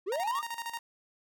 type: linear sweep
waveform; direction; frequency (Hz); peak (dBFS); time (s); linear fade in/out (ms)
triangle; up; 341.5 to 1244.5; -28; 0.06-0.42; 20
type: tone with tremolo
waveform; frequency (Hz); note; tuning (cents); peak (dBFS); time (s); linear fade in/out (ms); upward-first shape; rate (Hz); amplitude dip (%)
sawtooth; 930; A#5; -4; -30; 0.12-0.79; 2; square; 13; 70
effects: none